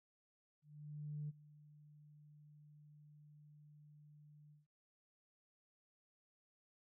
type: tone with ADSR envelope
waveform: sine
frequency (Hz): 148.9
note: D3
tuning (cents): +24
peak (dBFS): -40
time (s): 0.62-4.67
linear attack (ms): 670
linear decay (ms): 26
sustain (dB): -20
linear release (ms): 160
effects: tanh soft clip ceiling -36 dBFS